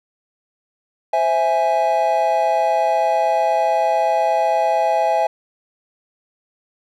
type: chord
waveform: triangle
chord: C augmented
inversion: none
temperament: equal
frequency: 523.3 / 659.3 / 830.6 Hz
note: C5 / E5 / G#5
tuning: 0 / 0 / 0 cents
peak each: -22 / -16 / -16 dBFS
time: 1.13-5.27 s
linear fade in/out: 5 ms
effects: none